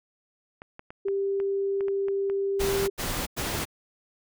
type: clicks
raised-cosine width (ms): 0.5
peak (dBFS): -26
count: 9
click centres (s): 0.619 / 0.794 / 0.905 / 1.084 / 1.401 / 1.808 / 1.883 / 2.084 / 2.299
type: tone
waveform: sine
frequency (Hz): 394.3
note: G4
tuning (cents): +10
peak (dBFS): -24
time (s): 1.05-2.9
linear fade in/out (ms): 10
type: noise bursts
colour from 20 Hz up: pink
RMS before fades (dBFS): -30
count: 3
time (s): 2.59-3.654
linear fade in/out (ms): 20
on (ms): 290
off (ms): 97
effects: none